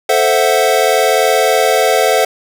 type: chord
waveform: square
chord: F# half-diminished seventh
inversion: first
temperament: equal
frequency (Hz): 440 / 523.3 / 659.3 / 740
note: A4 / C5 / E5 / F#5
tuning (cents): 0 / 0 / 0 / 0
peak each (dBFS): -16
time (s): 0.09-2.25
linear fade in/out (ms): 5
effects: none